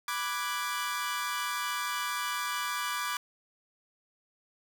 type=chord; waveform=sawtooth; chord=G# half-diminished seventh; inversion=first; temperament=equal; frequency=987.8 / 1174.7 / 1480 / 1661.2 Hz; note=B5 / D6 / F#6 / G#6; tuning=0 / 0 / 0 / 0 cents; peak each=-34 / -30 / -36 / -35 dBFS; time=0.08-3.17 s; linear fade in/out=2 ms; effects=none